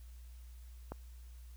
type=click; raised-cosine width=1 ms; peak=-27 dBFS; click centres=0.92 s; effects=added 60 Hz sine -49 dBFS peak until 1.56 s + white hiss -67 dBFS RMS until 1.56 s